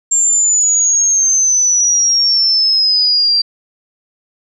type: exponential sweep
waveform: sine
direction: down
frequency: 7400 to 4696 Hz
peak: -9 dBFS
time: 0.11-3.42 s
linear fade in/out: 10 ms
effects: none